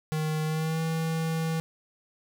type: tone with pitch glide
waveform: square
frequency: 155.56 to 161.98 Hz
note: D#3 to E3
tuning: 0 to -30 cents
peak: -27 dBFS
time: 0.12-1.6 s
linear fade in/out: 0 ms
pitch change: +70 cents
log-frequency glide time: 0.45-0.81 s
effects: none